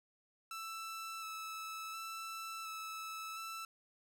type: tone with vibrato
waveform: sawtooth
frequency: 1317 Hz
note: E6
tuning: 2 cents flat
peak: -39 dBFS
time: 0.51-3.65 s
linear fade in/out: 2 ms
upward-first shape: square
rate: 0.7 Hz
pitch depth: 12 cents each way
effects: none